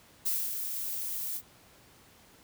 violet noise with ADSR envelope, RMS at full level -29 dBFS, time 0.25-1.42 s, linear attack 14 ms, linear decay 240 ms, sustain -6 dB, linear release 61 ms, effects pink hiss -58 dBFS RMS until 2.43 s + high-pass 60 Hz 12 dB/octave

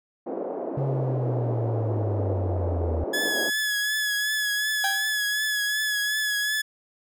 white band-pass noise, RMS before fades -31 dBFS, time 0.26-3.5 s, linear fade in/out 10 ms, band 280 to 600 Hz, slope 24 dB/octave
triangle linear sweep, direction down, 138.59 to 77.78 Hz, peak -22 dBFS, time 0.77-3.04 s, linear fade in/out 5 ms
sawtooth tone with vibrato, 1697 Hz, G#6, 37 cents sharp, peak -20 dBFS, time 3.13-6.62 s, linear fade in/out 10 ms, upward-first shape triangle, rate 2.7 Hz, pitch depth 38 cents each way
30% pulse tone with exponential decay, 784 Hz, G5, in tune, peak -20 dBFS, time 4.84-5.19 s, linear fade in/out 2 ms, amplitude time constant 76 ms
effects none

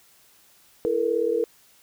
sine tone cluster, 333.7 / 437.6 / 475.4 Hz, E4 / A4 / A#4, +21 / -9 / +34 cents, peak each -29 / -25 / -23 dBFS, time 0.85-1.44 s, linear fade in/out 0 ms, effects white hiss -57 dBFS RMS until 1.82 s

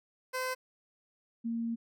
15% pulse / sine tone pair in turn, 513 / 230.8 Hz, C5 / A#3, -34 / -17 cents, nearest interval octave + major second, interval 1383 cents, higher first, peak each -26 / -31 dBFS, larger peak first, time 0.33-0.55 / 1.44-1.76 s, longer second, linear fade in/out 20 ms, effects none

